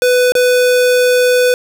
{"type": "tone with dropouts", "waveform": "square", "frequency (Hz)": 497.6, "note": "B4", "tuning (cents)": 13, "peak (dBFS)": -9, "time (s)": [0.02, 1.54], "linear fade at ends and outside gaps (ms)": 1, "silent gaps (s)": [0.321, 0.352], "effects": []}